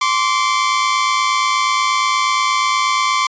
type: tone pair together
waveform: sawtooth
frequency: 1046.5 / 1154.9 Hz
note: C6 / D6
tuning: 0 / -29 cents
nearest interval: major second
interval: 171 cents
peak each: -13 dBFS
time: 0.01-3.27 s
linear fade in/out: 5 ms
effects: resampled to 16000 Hz